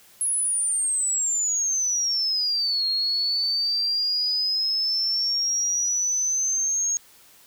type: exponential two-way sweep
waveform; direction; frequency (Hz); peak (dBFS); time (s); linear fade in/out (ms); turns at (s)
sine; down then up; 10690 to 4249 to 6580; -21; 0.21-6.97; 0; 2.86
effects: white hiss -53 dBFS RMS until 7.46 s